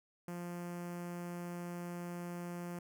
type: tone with notch filter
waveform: sawtooth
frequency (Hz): 174.61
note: F3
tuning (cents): 0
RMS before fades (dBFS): -43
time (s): 0.28-2.79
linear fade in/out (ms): 2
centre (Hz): 3800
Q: 0.89
effects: none